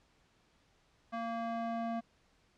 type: tone with band-pass filter sweep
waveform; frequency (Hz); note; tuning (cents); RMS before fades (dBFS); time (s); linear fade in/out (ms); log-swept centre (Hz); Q
square; 230.2; A#3; -22; -37; 1.12-2.01; 20; 950 to 560; 1.3
effects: pink hiss -70 dBFS RMS until 2.57 s + low-pass 6000 Hz 12 dB/octave